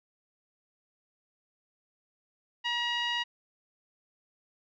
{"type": "tone with low-pass filter", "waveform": "10% pulse", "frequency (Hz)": 955, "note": "A#5", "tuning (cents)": 42, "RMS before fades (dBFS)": -31, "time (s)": [2.64, 3.24], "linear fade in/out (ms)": 20, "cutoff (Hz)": 2900, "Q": 1.9, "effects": []}